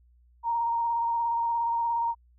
sine tone with vibrato, 932.3 Hz, A#5, in tune, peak -24 dBFS, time 0.43-2.15 s, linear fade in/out 50 ms, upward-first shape square, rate 17 Hz, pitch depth 15 cents each way, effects added 60 Hz sine -57 dBFS peak until 2.38 s

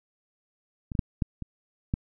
clicks, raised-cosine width 5 ms, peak -22 / -19 / -9 / -12 / -22 / -13 dBFS, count 6, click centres 0.918 / 0.952 / 0.992 / 1.222 / 1.423 / 1.939 s, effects none

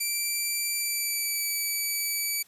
5% pulse tone with pitch glide, 2342 to 2298 Hz, D7 to D7, -5 to -38 cents, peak -17 dBFS, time 0-2.43 s, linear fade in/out 10 ms, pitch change -33 cents, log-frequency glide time 0.74-1.5 s, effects white hiss -59 dBFS RMS until 2.47 s + resampled to 32000 Hz

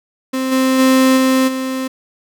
35% pulse tone with level steps, 261.6 Hz, C4, in tune, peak -15 / -10 / -7 / -9 / -17 dBFS, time 0.33-1.88 s, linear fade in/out 10 ms, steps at 0.51 / 0.78 / 1.16 / 1.47 s, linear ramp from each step 20 ms, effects none

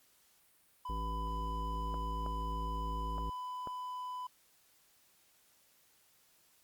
triangle tone, 1000 Hz, B5, 21 cents sharp, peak -37 dBFS, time 0.85-4.27 s, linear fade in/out 5 ms
harmonic tone, 53.9 Hz, A1, 35 cents flat, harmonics 1 / 3 / 5 / 7 / 9, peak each -37 / -47 / -50 / -52 / -53 dBFS, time 0.89-3.3 s, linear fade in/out 5 ms
clicks, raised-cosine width 1 ms, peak -29 dBFS, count 4, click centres 1.942 / 2.263 / 3.182 / 3.673 s
effects white hiss -68 dBFS RMS until 6.63 s + Opus 48 kbps

